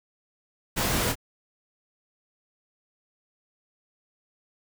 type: noise with echo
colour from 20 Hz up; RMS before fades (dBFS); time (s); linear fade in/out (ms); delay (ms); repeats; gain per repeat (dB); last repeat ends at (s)
pink; -26; 0.76-1.13; 20; 25; 1; -7; 1.155
effects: none